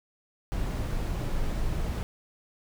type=noise; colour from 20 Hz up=brown; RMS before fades=-29 dBFS; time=0.52-2.03 s; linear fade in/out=0 ms; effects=none